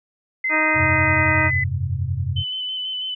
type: tone with pitch glide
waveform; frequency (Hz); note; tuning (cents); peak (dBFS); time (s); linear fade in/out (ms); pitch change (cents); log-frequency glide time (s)
sine; 2059 to 2012; C7 to B6; -28 to +32; -19; 0.44-1.64; 5; -40; 0.81-1.41
type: harmonic tone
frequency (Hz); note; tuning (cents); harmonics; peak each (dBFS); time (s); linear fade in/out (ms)
311.1; D#4; 0; 1 / 2 / 3 / 4 / 5 / 6 / 8; -26 / -26 / -26 / -26 / -26 / -26 / -26; 0.49-1.51; 50
type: chord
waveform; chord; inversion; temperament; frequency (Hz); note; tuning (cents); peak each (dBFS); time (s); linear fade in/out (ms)
sine; F suspended second; none; just; 87.31 / 98.22 / 130.96; F2 / G2 / C3; 0 / +4 / +2; -25; 0.74-2.45; 50
type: tone with vibrato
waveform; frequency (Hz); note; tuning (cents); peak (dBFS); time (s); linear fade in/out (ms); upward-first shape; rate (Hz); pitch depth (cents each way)
sine; 3026; F#7; +38; -24; 2.36-3.15; 10; square; 6.1; 18
effects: none